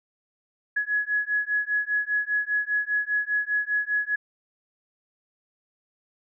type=beating tone pair; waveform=sine; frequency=1682 / 1687 Hz; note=G#6 / G#6; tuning=+22 / +27 cents; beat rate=5 Hz; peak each=-26 dBFS; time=0.76-4.16 s; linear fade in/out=10 ms; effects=none